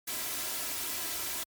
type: noise with comb filter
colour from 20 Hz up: white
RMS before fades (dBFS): -35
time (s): 0.07-1.44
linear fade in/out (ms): 10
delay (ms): 3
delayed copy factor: +0.55
effects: high-pass 60 Hz 12 dB/octave + MP3 96 kbps